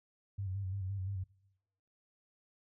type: tone with vibrato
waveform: sine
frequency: 96.3 Hz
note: G2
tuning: 30 cents flat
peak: -35 dBFS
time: 0.38-1.24 s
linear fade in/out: 10 ms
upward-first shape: square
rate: 5.8 Hz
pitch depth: 52 cents each way
effects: noise-tail reverb RT60 0.9 s tail -23 dB re dry